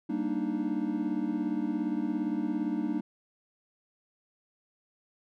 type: chord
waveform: triangle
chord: Eb major seventh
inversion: first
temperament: equal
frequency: 196 / 233.1 / 293.7 / 311.1 Hz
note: G3 / Bb3 / D4 / Eb4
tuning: 0 / 0 / 0 / 0 cents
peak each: -34 / -32 / -31 / -31 dBFS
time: 0.09-3.01 s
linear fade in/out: 10 ms
effects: none